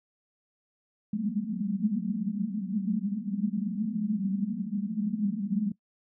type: band-pass noise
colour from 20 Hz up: white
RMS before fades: -30 dBFS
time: 1.13-5.72 s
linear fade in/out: 5 ms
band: 190 to 220 Hz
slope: 96 dB/octave
effects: noise-tail reverb RT60 0.1 s tail -21 dB re dry